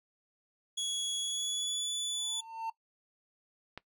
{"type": "tone with pitch glide", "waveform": "25% pulse", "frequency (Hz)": [3353, 3463], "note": ["G#7", "A7"], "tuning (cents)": [16, -28], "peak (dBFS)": -28, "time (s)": [0.77, 2.41], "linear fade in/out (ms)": 10, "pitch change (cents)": 56, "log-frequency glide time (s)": [1.2, 1.94]}
{"type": "tone with exponential growth", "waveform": "triangle", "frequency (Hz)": 902, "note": "A5", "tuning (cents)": 43, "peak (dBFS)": -29, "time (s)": [2.1, 2.7], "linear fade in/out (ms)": 5, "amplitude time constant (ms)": 130}
{"type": "click", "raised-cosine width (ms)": 0.3, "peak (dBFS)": -25, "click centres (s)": 3.776}
{"effects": ["noise-tail reverb RT60 0.1 s tail -20 dB re dry"]}